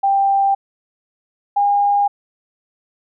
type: tone pair in turn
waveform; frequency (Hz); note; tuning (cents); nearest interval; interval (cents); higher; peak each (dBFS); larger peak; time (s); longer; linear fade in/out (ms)
sine; 789 / 811.2; G5 / G#5; +11 / -41; unison; 48; second; -12; neither; 0.03-0.55 / 1.56-2.08; neither; 10
effects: none